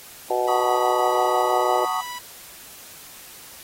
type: harmonic tone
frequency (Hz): 123.47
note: B2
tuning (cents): 0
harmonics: 3 / 4 / 5 / 6 / 7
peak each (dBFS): -26 / -26 / -26 / -26 / -26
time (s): 0.3-1.85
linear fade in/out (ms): 5
type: tone with pitch glide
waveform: sawtooth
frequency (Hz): 978 to 984.2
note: B5 to B5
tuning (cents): -17 to -6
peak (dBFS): -28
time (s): 0.47-2.19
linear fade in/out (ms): 10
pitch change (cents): +11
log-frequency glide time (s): 1.31-1.88
type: chord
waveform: sine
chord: D# half-diminished seventh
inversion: first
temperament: just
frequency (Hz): 746.7 / 896 / 1120.1 / 1244.5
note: F#5 / A5 / C#6 / D#6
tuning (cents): +16 / +31 / +18 / 0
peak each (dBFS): -28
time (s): 0.48-2.01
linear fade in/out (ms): 5
effects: white hiss -43 dBFS RMS until 3.63 s + AAC 48 kbps